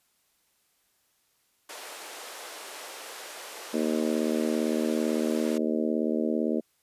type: band-pass noise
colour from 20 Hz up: pink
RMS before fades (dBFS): -42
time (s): 1.69-5.58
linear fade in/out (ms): 5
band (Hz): 420 to 13000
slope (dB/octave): 24
type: harmonic tone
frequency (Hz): 77.78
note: D#2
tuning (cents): 0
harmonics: 3 / 4 / 5 / 6 / 7 / 8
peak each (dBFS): -28 / -30 / -32 / -34 / -35 / -36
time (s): 3.73-6.61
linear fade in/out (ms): 20
effects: white hiss -70 dBFS RMS until 6.82 s + resampled to 32000 Hz